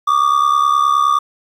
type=ring-modulated tone; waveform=triangle; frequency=1178 Hz; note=D6; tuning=5 cents sharp; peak=-6 dBFS; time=0.07-1.19 s; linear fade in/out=10 ms; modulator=34.8 Hz; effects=8-bit